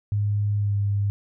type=tone with pitch glide; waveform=sine; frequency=103.1 to 101.15 Hz; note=G#2 to G#2; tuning=-12 to -45 cents; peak=-20 dBFS; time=0.12-1.1 s; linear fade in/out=0 ms; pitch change=-33 cents; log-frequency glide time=0.57-0.76 s; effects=none